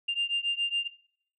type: beating tone pair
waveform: sine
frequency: 2794 / 2801.2 Hz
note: F7 / F7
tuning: 0 / +5 cents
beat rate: 7.2 Hz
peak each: -29 dBFS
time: 0.08-0.88 s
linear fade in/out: 10 ms
effects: noise-tail reverb RT60 0.6 s tail -18 dB re dry + tanh soft clip ceiling -21 dBFS